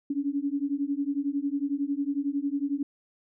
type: beating tone pair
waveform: sine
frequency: 277.2 / 288.2 Hz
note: C#4 / D4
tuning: 0 / -33 cents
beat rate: 11 Hz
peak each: -29 dBFS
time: 0.1-2.83 s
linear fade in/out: 5 ms
effects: none